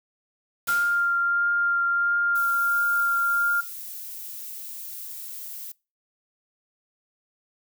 white noise with exponential decay, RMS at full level -31 dBFS, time 0.67-1.32 s, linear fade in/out 5 ms, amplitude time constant 140 ms
sine tone with vibrato, 1396.9 Hz, F6, in tune, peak -20 dBFS, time 0.68-3.61 s, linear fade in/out 10 ms, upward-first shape triangle, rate 1.5 Hz, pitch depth 11 cents each way
violet noise, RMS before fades -37 dBFS, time 2.35-5.72 s, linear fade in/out 5 ms
effects noise-tail reverb RT60 0.3 s tail -24 dB re dry

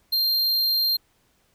square tone, 4186 Hz, C8, in tune, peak -20 dBFS, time 0.12-0.97 s, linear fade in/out 10 ms, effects pink hiss -65 dBFS RMS until 1.54 s

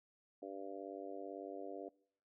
harmonic tone, 98 Hz, G2, in tune, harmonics 3 / 4 / 5 / 6 / 7, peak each -50 / -50 / -51 / -51 / -52 dBFS, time 0.42-1.89 s, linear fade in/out 5 ms, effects noise-tail reverb RT60 0.6 s tail -22 dB re dry

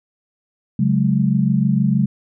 sine chord, C# suspended fourth, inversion none, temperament equal with one note detuned, 138.59 / 185 / 211.4 Hz, C#3 / F#3 / G#3, 0 / 0 / +31 cents, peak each -18 dBFS, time 0.79-2.06 s, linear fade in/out 5 ms, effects none

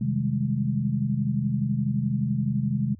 sine chord, Ab major seventh, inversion first, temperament equal, 130.81 / 155.56 / 196 / 207.7 Hz, C3 / Eb3 / G3 / Ab3, 0 / 0 / 0 / 0 cents, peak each -26 / -30 / -31 / -27 dBFS, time 0.01-2.95 s, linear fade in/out 5 ms, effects added 86 Hz sine -46 dBFS peak until 2.99 s

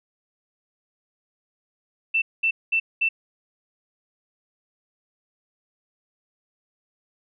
sine tone bursts, 2672 Hz, E7, 23 cents sharp, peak -18 dBFS, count 4, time 2.14-3.09 s, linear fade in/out 10 ms, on 80 ms, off 210 ms, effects none

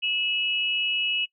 sine tone pair together, 2611 / 2915 Hz, E7 / F#7, -17 / -26 cents, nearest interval major second, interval 191 cents, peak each -26 dBFS, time 0.02-1.26 s, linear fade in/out 20 ms, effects noise-tail reverb RT60 0.1 s tail -20 dB re dry

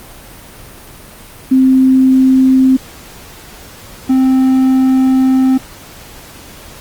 sine / triangle tone pair in turn, 261.6 / 261.6 Hz, C4 / C4, 0 / 0 cents, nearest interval unison, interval 0 cents, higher neither, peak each -5 dBFS, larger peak neither, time 1.51-2.77 / 4.09-5.58 s, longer second, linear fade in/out 10 ms, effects pink hiss -35 dBFS RMS until 6.8 s + Opus 32 kbps

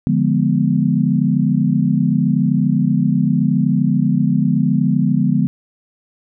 sine chord, D diminished seventh, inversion none, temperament equal, 146.83 / 174.61 / 207.7 / 246.9 Hz, D3 / F3 / Ab3 / Cb4, 0 / 0 / 0 / 0 cents, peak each -18 dBFS, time 0.07-5.47 s, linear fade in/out 0 ms, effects none

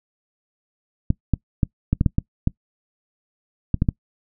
clicks, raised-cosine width 5 ms, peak -5 dBFS, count 11, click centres 1.104 / 1.337 / 1.632 / 1.93 / 2.011 / 2.062 / 2.184 / 2.474 / 3.743 / 3.821 / 3.888 s, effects noise-tail reverb RT60 0.1 s tail -23 dB re dry

